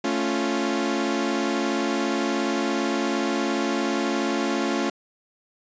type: chord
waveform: sawtooth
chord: A augmented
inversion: none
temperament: equal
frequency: 220 / 277.2 / 349.2 Hz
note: A3 / C#4 / E#4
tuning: 0 / 0 / 0 cents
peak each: -24 / -22 / -23 dBFS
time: 0.04-4.9 s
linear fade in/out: 5 ms
effects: resampled to 16000 Hz